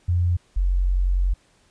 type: tone pair in turn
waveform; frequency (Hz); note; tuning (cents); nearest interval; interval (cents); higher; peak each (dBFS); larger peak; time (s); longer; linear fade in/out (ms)
sine; 87.9 / 45.5; F2 / F#1; +12 / -28; major seventh; 1140; first; -17; neither; 0.08-0.37 / 0.56-1.34; second; 10
effects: pink hiss -60 dBFS RMS until 1.7 s + resampled to 22050 Hz